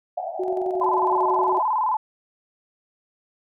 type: band-pass noise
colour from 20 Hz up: white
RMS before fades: -30 dBFS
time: 0.17-1.62 s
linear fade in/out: 5 ms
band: 620 to 780 Hz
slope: 96 dB/octave
type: tone with tremolo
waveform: sine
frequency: 370 Hz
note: F#4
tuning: in tune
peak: -22 dBFS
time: 0.39-1.59 s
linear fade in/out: 10 ms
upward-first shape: square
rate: 11 Hz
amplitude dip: 35%
type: tone with vibrato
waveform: sine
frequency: 936 Hz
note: A#5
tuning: 7 cents sharp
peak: -19 dBFS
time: 0.81-1.97 s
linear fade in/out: 5 ms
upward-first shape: square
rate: 19 Hz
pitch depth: 130 cents each way
effects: none